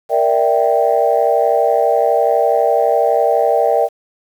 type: chord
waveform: sine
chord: E half-diminished seventh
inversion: second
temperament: equal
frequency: 466.2 / 587.3 / 659.3 / 784 Hz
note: Bb4 / D5 / E5 / G5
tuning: 0 / 0 / 0 / 0 cents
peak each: -16 dBFS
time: 0.09-3.89 s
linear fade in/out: 50 ms
effects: tanh soft clip ceiling -1 dBFS + 7-bit